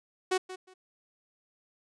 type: tone with echo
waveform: sawtooth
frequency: 371.7 Hz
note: F#4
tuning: 8 cents sharp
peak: -21 dBFS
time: 0.31-0.38 s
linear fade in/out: 10 ms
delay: 180 ms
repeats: 2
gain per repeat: -14 dB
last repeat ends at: 0.74 s
effects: resampled to 22050 Hz